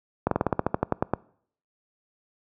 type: slowing click train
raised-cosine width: 1 ms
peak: -7 dBFS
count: 13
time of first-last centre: 0.27-1.136 s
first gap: 43 ms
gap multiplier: 1.09
effects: noise-tail reverb RT60 0.6 s tail -23 dB re dry + high-pass 80 Hz 12 dB/octave